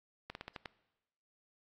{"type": "slowing click train", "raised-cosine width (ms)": 0.3, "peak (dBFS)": -26, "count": 6, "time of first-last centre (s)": [0.3, 0.658], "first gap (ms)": 51, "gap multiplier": 1.17, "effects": ["noise-tail reverb RT60 1.0 s tail -20 dB re dry", "AAC 32 kbps"]}